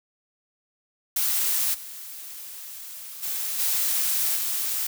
blue noise with level steps, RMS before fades -24 / -39 / -29 / -24 / -27 dBFS, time 1.16-4.87 s, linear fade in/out 5 ms, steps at 1.73 / 3.22 / 3.58 / 4.35 s, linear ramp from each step 20 ms, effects none

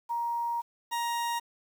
sine / 40% pulse tone pair in turn, 940 / 940 Hz, A#5 / A#5, +14 / +14 cents, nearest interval unison, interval 0 cents, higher neither, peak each -28 dBFS, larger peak neither, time 0.09-0.62 / 0.91-1.4 s, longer first, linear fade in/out 20 ms, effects 9-bit

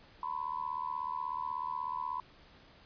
sine tone with amplitude modulation, 1001 Hz, B5, 23 cents sharp, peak -30 dBFS, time 0.23-2.2 s, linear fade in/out 2 ms, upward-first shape sine, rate 76.4 Hz, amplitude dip 95%, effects pink hiss -59 dBFS RMS until 2.85 s + resampled to 11025 Hz

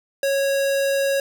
square tone, 551 Hz, C#5, 11 cents flat, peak -19 dBFS, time 0.23-1.2 s, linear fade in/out 2 ms, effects none

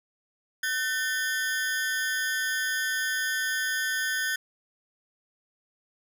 40% pulse ring-modulated tone, 1658 Hz, G#6, 3 cents flat, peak -22 dBFS, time 0.63-4.36 s, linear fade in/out 5 ms, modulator 140 Hz, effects none

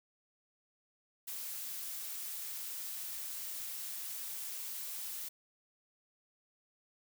blue noise, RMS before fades -42 dBFS, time 1.27-5.29 s, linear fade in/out 10 ms, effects none

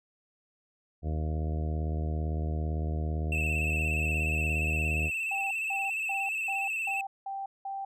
harmonic tone, 77.78 Hz, D#2, in tune, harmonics 1 / 2 / 3 / 4 / 5 / 6 / 7 / 8 / 9, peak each -29 / -36 / -43 / -43 / -45 / -47 / -49 / -49 / -46 dBFS, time 1.02-5.11 s, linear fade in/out 50 ms
triangle tone with vibrato, 2637 Hz, E7, in tune, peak -28 dBFS, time 3.32-7.01 s, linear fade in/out 2 ms, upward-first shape square, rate 17 Hz, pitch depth 36 cents each way
sine tone bursts, 784 Hz, G5, in tune, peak -33 dBFS, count 7, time 5.31-7.85 s, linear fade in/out 5 ms, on 200 ms, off 190 ms
effects none

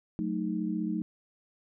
sine chord, D# diminished, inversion first, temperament equal, 185 / 220 / 311.1 Hz, F#3 / A3 / D#4, 0 / 0 / 0 cents, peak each -33 dBFS, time 0.19-1.02 s, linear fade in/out 0 ms, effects none

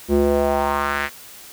square tone with band-pass filter sweep, 71.2 Hz, C#2, 47 cents sharp, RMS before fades -19 dBFS, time 0.08-1.1 s, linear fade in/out 50 ms, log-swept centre 310 to 2000 Hz, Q 2.4, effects white hiss -41 dBFS RMS until 1.52 s

